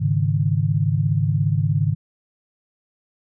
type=chord; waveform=sine; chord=Ab suspended fourth; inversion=none; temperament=equal; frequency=103.83 / 138.59 / 155.56 Hz; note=Ab2 / Db3 / Eb3; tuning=0 / 0 / 0 cents; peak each=-21 dBFS; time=0-1.95 s; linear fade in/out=20 ms; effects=none